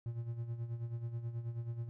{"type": "tone with tremolo", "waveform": "triangle", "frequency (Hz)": 117.2, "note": "A#2", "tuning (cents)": 10, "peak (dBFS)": -33, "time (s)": [0.06, 1.89], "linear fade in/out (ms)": 0, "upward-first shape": "sine", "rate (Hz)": 9.3, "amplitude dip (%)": 65, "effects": []}